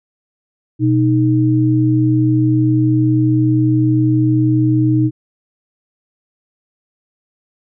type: tone pair together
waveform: sine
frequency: 123.46 / 311.1 Hz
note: B2 / D#4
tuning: 0 / 0 cents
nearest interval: octave + major third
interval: 1600 cents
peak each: -13 dBFS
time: 0.79-5.11 s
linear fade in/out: 50 ms
effects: none